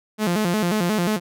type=tone with vibrato; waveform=sawtooth; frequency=193.3 Hz; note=G3; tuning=24 cents flat; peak=-15 dBFS; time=0.18-1.2 s; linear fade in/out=50 ms; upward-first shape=square; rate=5.6 Hz; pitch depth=180 cents each way; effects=none